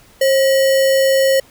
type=tone with sample-and-hold; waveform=sine; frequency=537 Hz; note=C5; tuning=45 cents sharp; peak=-10 dBFS; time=0.21-1.4 s; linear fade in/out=5 ms; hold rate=2450 Hz; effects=pink hiss -48 dBFS RMS until 1.5 s